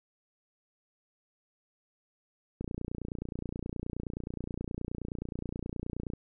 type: click train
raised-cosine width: 3 ms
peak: -23 dBFS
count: 105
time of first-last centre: 2.61-6.135 s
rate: 29.5 Hz
effects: none